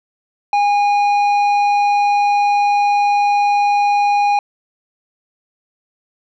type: tone with tanh clipping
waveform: sine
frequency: 818 Hz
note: G#5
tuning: 26 cents flat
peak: -13 dBFS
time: 0.53-4.39 s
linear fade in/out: 2 ms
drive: 9 dB
effects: none